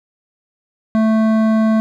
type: tone with hard clipping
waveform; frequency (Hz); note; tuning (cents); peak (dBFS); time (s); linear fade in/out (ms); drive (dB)
triangle; 220.1; A3; +1; -13; 0.95-1.8; 0; 16
effects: none